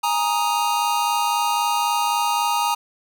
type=chord; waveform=square; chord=Ab suspended second; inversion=none; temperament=just; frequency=830.6 / 934.4 / 1245.9 Hz; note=Ab5 / Bb5 / Eb6; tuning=0 / +4 / +2 cents; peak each=-25 / -22 / -26 dBFS; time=0.03-2.75 s; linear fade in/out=10 ms; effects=none